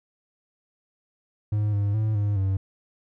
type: tone with pitch steps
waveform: triangle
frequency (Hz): 105.2 / 101.6 / 108.6 / 102.8 / 96.4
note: G#2 / G#2 / A2 / G#2 / G2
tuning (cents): +23 / -38 / -22 / -17 / -28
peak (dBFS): -19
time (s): 1.52-2.57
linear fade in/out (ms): 5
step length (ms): 210
effects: none